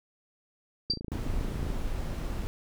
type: click train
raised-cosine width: 3 ms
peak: -24 dBFS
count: 23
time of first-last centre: 0.9-1.703 s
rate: 27.4 Hz
type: tone with exponential decay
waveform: sine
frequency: 4683 Hz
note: D8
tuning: 6 cents flat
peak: -20 dBFS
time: 0.9-1 s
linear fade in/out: 5 ms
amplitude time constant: 20 ms
type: noise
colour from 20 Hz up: brown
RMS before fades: -32 dBFS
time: 1.12-2.47 s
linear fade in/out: 0 ms
effects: none